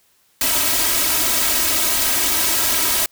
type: noise with comb filter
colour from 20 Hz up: white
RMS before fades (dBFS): -18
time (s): 0.41-3.06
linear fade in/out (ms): 2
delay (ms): 3.1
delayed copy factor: +0.95
effects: white hiss -59 dBFS RMS until 3.11 s